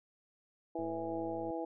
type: harmonic tone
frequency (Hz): 164.81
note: E3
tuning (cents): 0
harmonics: 2 / 3 / 4 / 5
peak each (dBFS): -39 / -41 / -42 / -43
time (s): 0.75-1.65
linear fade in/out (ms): 5
type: click train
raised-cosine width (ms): 2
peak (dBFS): -37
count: 79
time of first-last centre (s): 0.79-1.506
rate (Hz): 109
effects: none